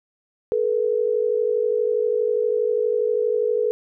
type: tone pair together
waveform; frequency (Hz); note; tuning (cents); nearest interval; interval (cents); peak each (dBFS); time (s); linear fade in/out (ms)
sine; 430.8 / 483.2; A4 / B4; -37 / -38; major second; 199; -21; 0.52-3.71; 0
effects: none